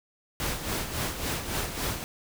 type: noise with tremolo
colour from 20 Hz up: pink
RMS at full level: -29 dBFS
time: 0.4-2.04 s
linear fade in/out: 0 ms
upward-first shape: sine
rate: 3.6 Hz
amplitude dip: 60%
effects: none